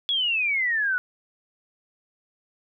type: exponential sweep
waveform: sine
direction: down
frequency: 3408 to 1452 Hz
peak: -21 dBFS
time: 0.09-0.98 s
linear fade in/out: 0 ms
effects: none